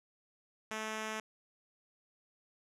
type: tone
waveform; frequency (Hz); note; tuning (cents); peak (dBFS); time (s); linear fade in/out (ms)
5% pulse; 217.8; A3; -17; -26; 0.71-1.2; 2
effects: low-pass 9000 Hz 12 dB/octave